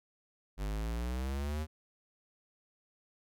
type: exponential sweep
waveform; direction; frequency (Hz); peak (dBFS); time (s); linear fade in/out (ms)
square; up; 48.62 to 79.2; -34; 0.57-1.67; 50
effects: none